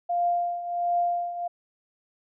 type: tone with tremolo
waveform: sine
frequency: 698.5 Hz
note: F5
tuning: in tune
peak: -20 dBFS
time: 0.09-1.48 s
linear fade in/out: 10 ms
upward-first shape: triangle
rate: 1.4 Hz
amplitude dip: 75%
effects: none